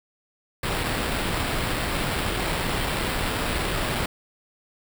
pink noise with sample-and-hold, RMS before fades -26 dBFS, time 0.63-4.06 s, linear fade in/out 5 ms, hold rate 6300 Hz, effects none

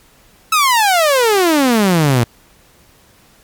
sawtooth exponential sweep, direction down, 1319 to 113.6 Hz, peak -6 dBFS, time 0.52-2.24 s, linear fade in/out 5 ms, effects pink hiss -49 dBFS RMS until 3.43 s + MP3 96 kbps

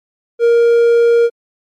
triangle tone, 468.8 Hz, A#4, 10 cents sharp, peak -5 dBFS, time 0.39-1.3 s, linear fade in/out 50 ms, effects MP3 64 kbps

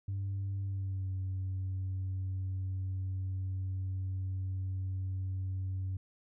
sine tone with pitch glide, 98 to 94.39 Hz, G2 to F#2, 0 to +35 cents, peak -31 dBFS, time 0.08-5.97 s, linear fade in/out 5 ms, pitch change -65 cents, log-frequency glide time 0.64-1.11 s, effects tanh soft clip ceiling -31 dBFS

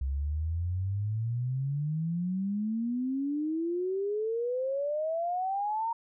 sine exponential sweep, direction up, 65.41 to 934 Hz, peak -28 dBFS, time 0.01-5.93 s, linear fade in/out 5 ms, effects none

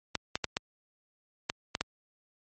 clicks, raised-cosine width 0.2 ms, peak -11 dBFS, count 7, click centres 0.153 / 0.355 / 0.443 / 0.569 / 1.499 / 1.751 / 1.81 s, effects high-pass 60 Hz 12 dB/octave + MP3 32 kbps

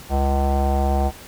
square tone with low-pass filter, 68.9 Hz, C#2, 10 cents flat, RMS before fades -19 dBFS, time 0.09-1.12 s, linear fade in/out 50 ms, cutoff 750 Hz, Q 5.7, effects pink hiss -41 dBFS RMS until 1.27 s

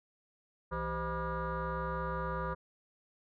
sine tone with frequency modulation, 517 Hz, C5, 21 cents flat, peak -32 dBFS, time 0.71-2.55 s, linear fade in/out 20 ms, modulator 227 Hz, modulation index 3.8, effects tanh soft clip ceiling -28 dBFS

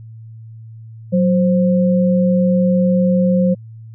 sine tone pair together, 185 / 525.7 Hz, F#3 / C5, 0 / +8 cents, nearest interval octave + tritone, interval 1808 cents, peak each -12 / -17 dBFS, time 1.12-3.55 s, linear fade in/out 20 ms, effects added 112 Hz sine -33 dBFS peak until 3.94 s

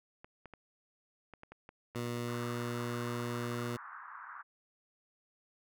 clicks, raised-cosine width 0.5 ms, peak -34 dBFS, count 11, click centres 0.245 / 0.457 / 0.537 / 1.337 / 1.434 / 1.52 / 1.691 / 1.949 / 1.992 / 2.065 / 2.171 s
15% pulse tone, 120 Hz, B2, 49 cents flat, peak -29 dBFS, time 1.95-3.77 s, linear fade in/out 10 ms
pink band-pass noise, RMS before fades -48 dBFS, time 2.27-4.43 s, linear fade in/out 20 ms, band 1000 to 1600 Hz, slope 48 dB/octave
effects none

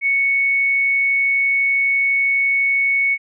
sine tone, 2217 Hz, C#7, in tune, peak -14 dBFS, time 0.01-3.18 s, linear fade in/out 50 ms, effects none

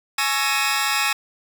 20% pulse tone cluster, 839 / 1108 / 1333 / 1857 / 2519 Hz, G#5 / C#6 / E6 / A#6 / D#7, +17 / -1 / +19 / -7 / +21 cents, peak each -21 dBFS, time 0.18-1.13 s, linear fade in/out 5 ms, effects none

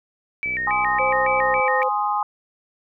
sine tone with vibrato, 2065 Hz, C7, 23 cents flat, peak -22 dBFS, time 0.43-1.83 s, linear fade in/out 0 ms, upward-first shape square, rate 3.6 Hz, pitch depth 190 cents each way
click train, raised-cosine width 2 ms, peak -27 dBFS, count 73, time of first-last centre 0.46-1.597 s, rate 63.3 Hz
sine chord, Ab major, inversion none, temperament equal, 830.6 / 1046.5 / 1244.5 Hz, Ab5 / C6 / Eb6, 0 / 0 / 0 cents, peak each -22 / -25 / -25 dBFS, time 0.67-2.23 s, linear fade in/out 2 ms
sine tone with pitch glide, 523.3 to 515.8 Hz, C5 to C5, 0 to -25 cents, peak -22 dBFS, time 0.99-1.89 s, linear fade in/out 10 ms, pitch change -25 cents, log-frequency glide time 1.4-1.65 s
effects none

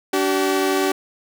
sawtooth tone pair together, 289.9 / 381.6 Hz, D4 / G4, -22 / -47 cents, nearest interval perfect fourth, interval 475 cents, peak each -18 / -15 dBFS, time 0.13-0.92 s, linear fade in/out 5 ms, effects none

